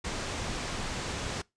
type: low-pass noise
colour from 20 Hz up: pink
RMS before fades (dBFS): -35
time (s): 0.04-1.42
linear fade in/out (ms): 10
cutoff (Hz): 8100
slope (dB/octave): 24
effects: noise-tail reverb RT60 0.2 s tail -22 dB re dry + resampled to 22050 Hz